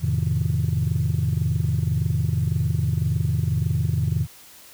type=chord; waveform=sine; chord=F dominant seventh; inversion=none; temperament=just; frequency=87.31 / 109.13 / 130.96 / 157.15 Hz; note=F2 / A2 / C3 / Eb3; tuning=0 / -14 / +2 / +18 cents; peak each=-24 dBFS; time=0-4.27 s; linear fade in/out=50 ms; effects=tanh soft clip ceiling -13 dBFS + white hiss -47 dBFS RMS until 4.73 s